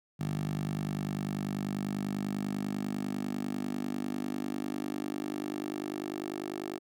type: tone with high-pass filter sweep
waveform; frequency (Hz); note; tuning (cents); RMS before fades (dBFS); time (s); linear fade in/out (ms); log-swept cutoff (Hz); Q
10% pulse; 50.1; G1; +38; -35; 0.19-6.79; 20; 150 to 360; 3.4
effects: none